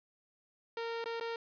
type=tone with dropouts; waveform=sawtooth; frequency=461.2 Hz; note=A#4; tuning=19 cents flat; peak=-32 dBFS; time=0.77-1.36 s; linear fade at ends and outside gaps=2 ms; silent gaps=1.042-1.058 / 1.199-1.209 s; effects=resampled to 11025 Hz + 12-bit